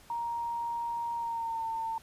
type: tone with pitch glide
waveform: sine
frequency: 937 to 902.5 Hz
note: A#5 to A5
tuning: +9 to +44 cents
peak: -31 dBFS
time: 0.1-1.98 s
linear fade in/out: 2 ms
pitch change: -65 cents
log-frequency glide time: 1.15-1.64 s
effects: pink hiss -57 dBFS RMS until 2.02 s + resampled to 32000 Hz